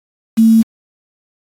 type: tone with quantisation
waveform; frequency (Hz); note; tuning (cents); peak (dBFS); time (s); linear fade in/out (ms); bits
sine; 224.3; A3; +34; -5; 0.37-0.63; 20; 5
effects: AAC 48 kbps